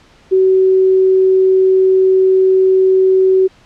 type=tone; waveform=sine; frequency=377.7 Hz; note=F#4; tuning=36 cents sharp; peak=-7 dBFS; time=0.31-3.48 s; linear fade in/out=20 ms; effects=pink hiss -47 dBFS RMS until 3.65 s + low-pass 5000 Hz 12 dB/octave